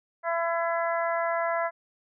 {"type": "harmonic tone", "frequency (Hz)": 335.9, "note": "E4", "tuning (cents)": 33, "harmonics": [2, 3, 4, 5, 6], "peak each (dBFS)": [-27, -31, -33, -35, -37], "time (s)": [0.23, 1.71], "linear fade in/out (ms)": 50, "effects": []}